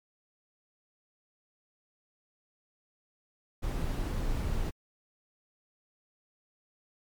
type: noise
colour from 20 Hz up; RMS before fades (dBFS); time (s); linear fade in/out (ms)
brown; -31; 3.62-4.71; 20
effects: MP3 96 kbps